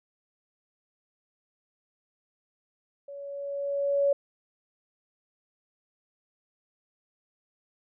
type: tone with level ramp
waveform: sine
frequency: 563 Hz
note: C#5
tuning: 27 cents sharp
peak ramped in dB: -39 to -19 dBFS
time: 3.08-4.13 s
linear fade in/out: 5 ms
effects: none